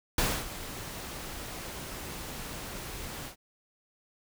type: noise with ADSR envelope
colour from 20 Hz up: pink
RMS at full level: -26 dBFS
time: 0.18-3.36 s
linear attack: 3 ms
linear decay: 260 ms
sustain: -14 dB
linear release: 100 ms
effects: none